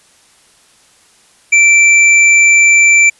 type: tone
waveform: square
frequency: 2340 Hz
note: D7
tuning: 7 cents flat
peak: -5 dBFS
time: 1.52-3.1 s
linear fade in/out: 10 ms
effects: white hiss -48 dBFS RMS until 3.19 s + resampled to 24000 Hz